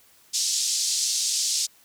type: band-pass noise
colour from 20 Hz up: pink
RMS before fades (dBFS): -25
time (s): 0.33-1.67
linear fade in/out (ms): 20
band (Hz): 4600 to 7900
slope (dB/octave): 24
effects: white hiss -57 dBFS RMS until 1.84 s